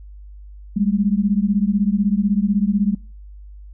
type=beating tone pair; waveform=sine; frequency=196 / 212 Hz; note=G3 / G#3; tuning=0 / +36 cents; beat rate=16 Hz; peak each=-18 dBFS; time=0.76-2.95 s; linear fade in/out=10 ms; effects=noise-tail reverb RT60 0.4 s tail -26 dB re dry + added 50 Hz sine -36 dBFS peak until 3.73 s